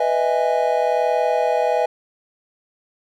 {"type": "chord", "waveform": "triangle", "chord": "E major seventh", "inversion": "second", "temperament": "just", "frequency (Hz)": [494.4, 618.1, 659.3, 824.1], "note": ["B4", "D#5", "E5", "G#5"], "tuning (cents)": [2, -12, 0, -14], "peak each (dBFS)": -20, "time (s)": [0, 1.86], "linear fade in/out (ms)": 5, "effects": []}